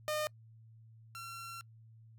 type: tone pair in turn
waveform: sawtooth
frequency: 609 / 1361.6 Hz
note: D#5 / F6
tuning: -37 / -44 cents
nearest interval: octave + major second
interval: 1393 cents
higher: second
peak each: -29 / -40 dBFS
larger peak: first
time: 0.08-0.27 / 1.15-1.61 s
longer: second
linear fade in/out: 0 ms
effects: noise-tail reverb RT60 0.1 s tail -26 dB re dry + added 112 Hz sine -55 dBFS peak until 2.18 s